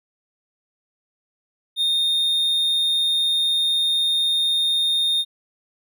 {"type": "tone", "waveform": "triangle", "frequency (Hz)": 3668, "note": "A#7", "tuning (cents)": -29, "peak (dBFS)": -16, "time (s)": [1.76, 5.25], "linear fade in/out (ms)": 50, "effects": []}